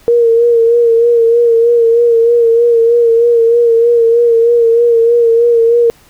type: tone with vibrato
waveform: sine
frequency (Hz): 466.2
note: A#4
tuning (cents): 0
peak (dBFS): -5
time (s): 0.08-5.9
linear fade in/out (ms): 0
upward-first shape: sine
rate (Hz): 3.2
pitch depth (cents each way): 36
effects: pink hiss -45 dBFS RMS until 6.09 s